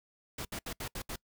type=noise bursts at uneven times; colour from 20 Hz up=pink; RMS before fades=-39 dBFS; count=6; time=0.38-0.45 / 0.52-0.59 / 0.66-0.73 / 0.8-0.88 / 0.95-1.02 / 1.09-1.16 s; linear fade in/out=5 ms; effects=noise-tail reverb RT60 0.1 s tail -24 dB re dry